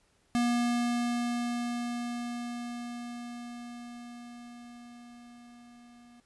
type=tone with level ramp; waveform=square; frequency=239.8 Hz; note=A#3; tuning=49 cents sharp; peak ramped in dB=-25 to -54 dBFS; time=0.35-6.2 s; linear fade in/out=0 ms; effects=pink hiss -69 dBFS RMS until 6.25 s + resampled to 24000 Hz